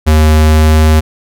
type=tone with pitch glide; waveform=square; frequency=77.5 to 78.04 Hz; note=D#2 to D#2; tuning=-6 to +6 cents; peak=-5 dBFS; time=0.06-1.01 s; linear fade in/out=20 ms; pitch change=+12 cents; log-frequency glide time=0.37-0.78 s; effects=none